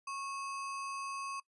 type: tone with sample-and-hold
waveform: sine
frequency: 1100 Hz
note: C#6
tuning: 14 cents flat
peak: -38 dBFS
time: 0.07-1.4 s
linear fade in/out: 5 ms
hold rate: 3675 Hz
effects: noise-tail reverb RT60 0.1 s tail -20 dB re dry + resampled to 24000 Hz